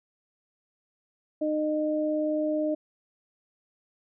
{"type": "tone pair together", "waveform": "sine", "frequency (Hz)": [306, 612], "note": ["D#4", "D#5"], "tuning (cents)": [-29, -29], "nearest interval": "octave", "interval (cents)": 1200, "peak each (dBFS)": [-27, -27], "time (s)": [1.41, 2.75], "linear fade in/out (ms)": 10, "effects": []}